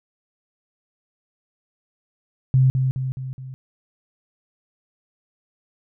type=tone with echo; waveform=sine; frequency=130.81 Hz; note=C3; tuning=in tune; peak=-12 dBFS; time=2.54-2.7 s; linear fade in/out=0 ms; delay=210 ms; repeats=4; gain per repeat=-5 dB; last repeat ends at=3.54 s; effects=none